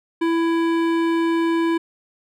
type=tone with hard clipping; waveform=sine; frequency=332.1 Hz; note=E4; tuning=13 cents sharp; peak=-19 dBFS; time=0.21-1.78 s; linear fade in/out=10 ms; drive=15 dB; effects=none